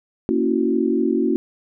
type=chord; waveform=sine; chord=F# dominant seventh; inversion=first; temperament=equal; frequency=233.1 / 277.2 / 329.6 / 370 Hz; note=A#3 / C#4 / E4 / F#4; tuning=0 / 0 / 0 / 0 cents; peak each=-22 dBFS; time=0.29-1.36 s; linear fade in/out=0 ms; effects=none